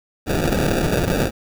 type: noise with sample-and-hold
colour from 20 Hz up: white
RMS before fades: -19 dBFS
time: 0.26-1.31 s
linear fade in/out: 50 ms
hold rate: 1050 Hz
effects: none